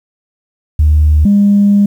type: tone pair in turn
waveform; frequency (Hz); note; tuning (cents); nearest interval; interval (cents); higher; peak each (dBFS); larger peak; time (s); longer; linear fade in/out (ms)
sine; 75.9 / 202.6; D#2 / G#3; -42 / -43; octave + perfect fourth; 1699; second; -4; neither; 0.79-1.25 / 1.25-1.86; second; 5
effects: tanh soft clip ceiling -1 dBFS + 7-bit